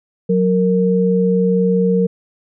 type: tone pair together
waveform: sine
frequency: 183.7 / 462.2 Hz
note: F#3 / A#4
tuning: -12 / -15 cents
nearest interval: octave + major third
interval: 1597 cents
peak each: -14 / -15 dBFS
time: 0.29-2.07 s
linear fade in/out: 10 ms
effects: none